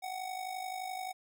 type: tone with amplitude modulation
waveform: square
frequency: 747 Hz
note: F#5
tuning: 16 cents sharp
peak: -35 dBFS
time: 0.02-1.13 s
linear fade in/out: 20 ms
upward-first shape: sine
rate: 51.6 Hz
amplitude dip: 65%
effects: none